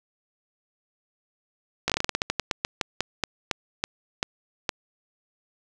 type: slowing click train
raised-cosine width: 0.2 ms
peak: -6 dBFS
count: 21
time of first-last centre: 1.88-4.692 s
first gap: 17 ms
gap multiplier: 1.19
effects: none